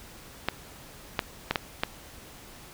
clicks, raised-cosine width 0.3 ms, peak -8 dBFS, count 5, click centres 0.486 / 1.192 / 1.51 / 1.558 / 1.835 s, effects pink hiss -48 dBFS RMS until 2.73 s

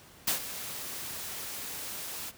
white noise with ADSR envelope, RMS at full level -26 dBFS, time 0.27-2.32 s, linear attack 9 ms, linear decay 110 ms, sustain -13 dB, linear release 39 ms, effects pink hiss -54 dBFS RMS until 2.37 s + high-pass 60 Hz 12 dB/octave

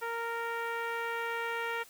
10% pulse tone with low-pass filter sweep, 463.8 Hz, A#4, 9 cents flat, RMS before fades -35 dBFS, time 0.01-1.84 s, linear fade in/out 20 ms, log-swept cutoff 1500 to 2400 Hz, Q 1, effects white hiss -56 dBFS RMS until 1.89 s

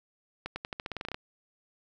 accelerating click train, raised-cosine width 0.3 ms, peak -19 dBFS, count 13, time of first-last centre 0.46-1.145 s, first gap 100 ms, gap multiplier 0.89, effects none

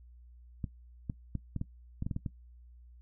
clicks, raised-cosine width 5 ms, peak -22 dBFS, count 10, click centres 0.642 / 1.098 / 1.353 / 1.563 / 1.614 / 2.024 / 2.065 / 2.112 / 2.164 / 2.262 s, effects noise-tail reverb RT60 0.1 s tail -17 dB re dry + added 60 Hz sine -52 dBFS peak until 3.01 s

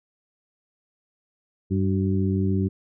harmonic tone with a mistuned harmonic, 96.9 Hz, G2, 20 cents flat, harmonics 1 / 2 / 3 / 4, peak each -23 / -24 / -29 / -30 dBFS, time 1.7-2.69 s, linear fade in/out 20 ms, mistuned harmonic 4, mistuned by -46 cents, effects none

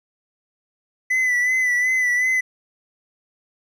triangle tone with vibrato, 1999 Hz, B6, 20 cents sharp, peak -15 dBFS, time 1.1-2.41 s, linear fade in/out 10 ms, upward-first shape sine, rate 2.7 Hz, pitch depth 41 cents each way, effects none

